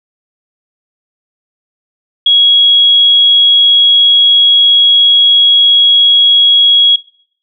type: tone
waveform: sine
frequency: 3319 Hz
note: G#7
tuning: 2 cents flat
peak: -4 dBFS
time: 2.26-6.96 s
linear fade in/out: 5 ms
effects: noise-tail reverb RT60 0.6 s tail -20 dB re dry